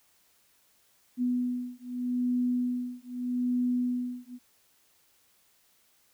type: beating tone pair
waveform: sine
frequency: 246.9 / 247.71 Hz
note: B3 / B3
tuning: 0 / +5 cents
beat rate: 0.81 Hz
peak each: -30 dBFS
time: 1.17-4.39 s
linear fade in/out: 50 ms
effects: white hiss -66 dBFS RMS until 6.13 s